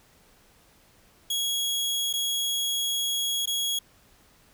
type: tone with dropouts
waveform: sawtooth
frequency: 3322 Hz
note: G#7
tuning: in tune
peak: -22 dBFS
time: 1.3-3.79 s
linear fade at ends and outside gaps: 5 ms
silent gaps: 2.129-2.136 / 3.458-3.473 s
effects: pink hiss -59 dBFS RMS until 4.53 s